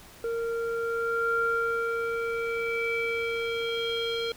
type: tone with low-pass filter sweep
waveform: square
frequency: 462.1 Hz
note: A#4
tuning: 15 cents flat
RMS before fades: -29 dBFS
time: 0.24-4.32 s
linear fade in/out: 2 ms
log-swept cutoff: 950 to 3700 Hz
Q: 5.5
effects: pink hiss -50 dBFS RMS until 4.36 s